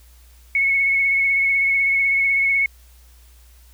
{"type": "tone with vibrato", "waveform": "sine", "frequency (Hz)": 2200, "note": "C#7", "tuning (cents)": -14, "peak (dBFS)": -15, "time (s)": [0.55, 2.66], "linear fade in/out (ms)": 2, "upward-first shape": "sine", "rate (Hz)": 16, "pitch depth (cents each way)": 20, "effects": ["added 60 Hz sine -46 dBFS peak until 3.73 s", "white hiss -55 dBFS RMS until 3.73 s"]}